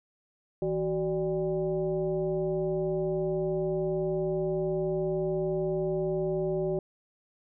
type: tone with frequency modulation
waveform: sine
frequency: 376.3 Hz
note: F#4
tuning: 29 cents sharp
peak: -26 dBFS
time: 0.62-6.79 s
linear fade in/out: 2 ms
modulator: 214 Hz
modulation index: 1
effects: none